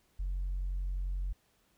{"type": "tone", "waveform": "sine", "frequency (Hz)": 45.69, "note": "F#1", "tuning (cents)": -21, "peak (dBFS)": -30, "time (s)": [0.19, 1.33], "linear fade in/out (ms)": 10, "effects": ["tanh soft clip ceiling -29 dBFS", "pink hiss -71 dBFS RMS until 1.77 s"]}